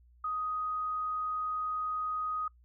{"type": "tone", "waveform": "sine", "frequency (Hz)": 1250, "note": "D#6", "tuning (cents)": 8, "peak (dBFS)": -31, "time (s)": [0.24, 2.48], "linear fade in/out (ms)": 5, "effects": ["noise-tail reverb RT60 0.1 s tail -23 dB re dry", "added 60 Hz sine -58 dBFS peak until 2.64 s"]}